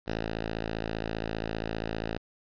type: tone with ADSR envelope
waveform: 5% pulse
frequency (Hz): 55.1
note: A1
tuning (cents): +3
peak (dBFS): -18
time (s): 0.06-2.18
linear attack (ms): 35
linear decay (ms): 180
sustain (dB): -2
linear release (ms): 8
effects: resampled to 11025 Hz + 9-bit